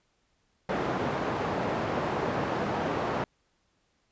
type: band-pass noise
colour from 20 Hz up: white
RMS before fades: -30 dBFS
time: 0.69-3.24 s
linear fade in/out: 2 ms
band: 100 to 860 Hz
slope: 12 dB/octave
effects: pink hiss -72 dBFS RMS until 4.11 s + resampled to 16000 Hz